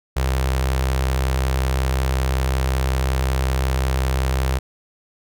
sawtooth tone with notch filter, 65.41 Hz, C2, in tune, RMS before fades -20 dBFS, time 0.16-4.59 s, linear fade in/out 10 ms, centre 240 Hz, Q 1.1, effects none

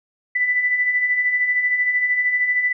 sine beating tone pair, 1975.5 / 1988.5 Hz, B6 / B6, 0 / +11 cents, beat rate 13 Hz, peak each -26 / -17 dBFS, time 0.35-2.73 s, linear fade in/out 10 ms, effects none

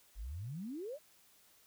sine exponential sweep, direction up, 43.65 to 639 Hz, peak -40 dBFS, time 0.15-0.99 s, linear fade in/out 50 ms, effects white hiss -66 dBFS RMS until 1.66 s

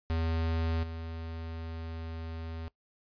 square tone with level steps, 81.8 Hz, E2, 13 cents flat, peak -29 / -38 dBFS, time 0.1-2.68 s, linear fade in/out 0 ms, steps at 0.83 s, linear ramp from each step 5 ms, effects noise-tail reverb RT60 0.1 s tail -20 dB re dry + resampled to 11025 Hz

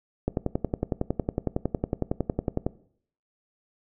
click train, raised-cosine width 2 ms, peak -11 dBFS, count 27, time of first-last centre 0.28-2.665 s, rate 10.9 Hz, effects noise-tail reverb RT60 0.6 s tail -19 dB re dry

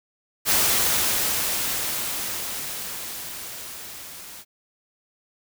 white noise with level ramp, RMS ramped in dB -19 to -41 dBFS, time 0.45-4.45 s, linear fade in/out 50 ms, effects none

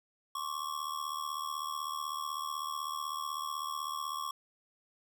square ring-modulated tone, 1108.7 Hz, C#6, in tune, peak -33 dBFS, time 0.35-4.31 s, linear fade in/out 2 ms, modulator 38 Hz, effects none

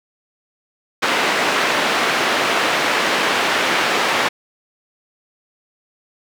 white band-pass noise, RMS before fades -18 dBFS, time 1.02-4.29 s, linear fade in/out 10 ms, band 270 to 2300 Hz, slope 12 dB/octave, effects none

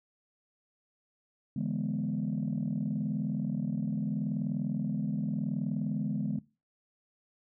sine chord, E dominant seventh, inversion third, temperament equal with one note detuned, 146.83 / 167.5 / 207.7 / 246.9 Hz, D3 / E3 / G#3 / B3, 0 / +28 / 0 / 0 cents, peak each -34 / -36 / -32 / -35 dBFS, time 1.56-6.39 s, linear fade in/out 5 ms, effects noise-tail reverb RT60 0.3 s tail -20 dB re dry + tanh soft clip ceiling -23 dBFS

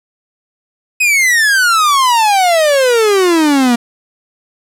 45% pulse exponential sweep, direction down, 2547 to 233.1 Hz, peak -8 dBFS, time 1-3.76 s, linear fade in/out 10 ms, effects low-pass 12000 Hz 12 dB/octave + 7-bit

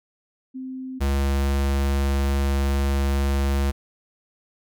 sine / square tone pair in turn, 260 / 69.14 Hz, C4 / C#2, -11 / -4 cents, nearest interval octave + major seventh, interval 2293 cents, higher first, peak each -30 / -20 dBFS, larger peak second, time 0.54-1 / 1-3.72 s, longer second, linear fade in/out 20 ms, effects none

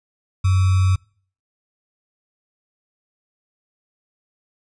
sine tone with sample-and-hold, 93.7 Hz, F#2, 22 cents sharp, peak -13 dBFS, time 0.44-0.96 s, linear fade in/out 10 ms, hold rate 1225 Hz, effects noise-tail reverb RT60 0.5 s tail -26 dB re dry + resampled to 22050 Hz

